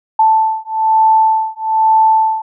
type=beating tone pair; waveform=sine; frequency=880 / 881.1 Hz; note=A5 / A5; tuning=0 / +2 cents; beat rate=1.1 Hz; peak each=-12 dBFS; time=0.19-2.42 s; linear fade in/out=5 ms; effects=none